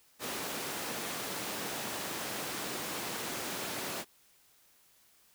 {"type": "high-pass noise", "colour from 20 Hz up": "pink", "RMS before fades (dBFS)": -38, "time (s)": [0.19, 4.05], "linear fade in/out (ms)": 50, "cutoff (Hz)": 230, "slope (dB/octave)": 12, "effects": ["white hiss -65 dBFS RMS until 5.34 s"]}